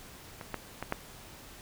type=clicks; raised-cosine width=0.5 ms; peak=-26 / -18 / -20 / -14 dBFS; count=4; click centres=0.412 / 0.543 / 0.826 / 0.924 s; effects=pink hiss -50 dBFS RMS until 1.61 s